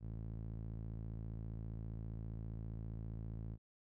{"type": "tone with band-pass filter", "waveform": "sawtooth", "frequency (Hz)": 55, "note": "A1", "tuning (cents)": 0, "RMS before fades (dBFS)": -45, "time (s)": [0, 3.58], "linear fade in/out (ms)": 50, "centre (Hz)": 120, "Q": 1.1, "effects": []}